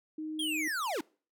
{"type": "tone", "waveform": "sine", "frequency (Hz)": 311, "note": "D#4", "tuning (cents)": -1, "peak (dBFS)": -35, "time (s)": [0.18, 0.68], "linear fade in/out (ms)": 5}
{"type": "linear sweep", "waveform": "square", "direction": "down", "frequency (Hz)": [3340, 256.1], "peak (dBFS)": -32, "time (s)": [0.39, 1.01], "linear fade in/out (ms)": 5}
{"effects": ["noise-tail reverb RT60 0.4 s tail -25 dB re dry"]}